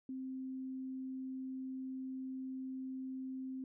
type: tone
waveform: sine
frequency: 261.6 Hz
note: C4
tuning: in tune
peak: -40 dBFS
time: 0.09-3.64 s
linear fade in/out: 2 ms
effects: none